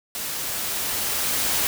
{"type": "noise with level ramp", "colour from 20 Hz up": "white", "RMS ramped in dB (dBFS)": [-30, -22], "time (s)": [0.15, 1.67], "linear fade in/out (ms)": 0, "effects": []}